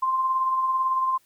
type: tone with tremolo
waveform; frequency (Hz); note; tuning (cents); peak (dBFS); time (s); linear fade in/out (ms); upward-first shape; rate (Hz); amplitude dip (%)
sine; 1046.5; C6; 0; -19; 0.02-1.18; 10; sine; 18; 35
effects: white hiss -63 dBFS RMS until 1.25 s